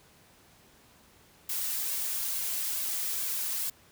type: noise with flanger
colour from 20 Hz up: blue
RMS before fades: -32 dBFS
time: 1.49-3.7 s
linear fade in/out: 5 ms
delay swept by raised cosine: 1.8 to 3.4 ms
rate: 2.3 Hz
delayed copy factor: +0.6
effects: pink hiss -59 dBFS RMS until 3.91 s + high-pass 60 Hz 12 dB/octave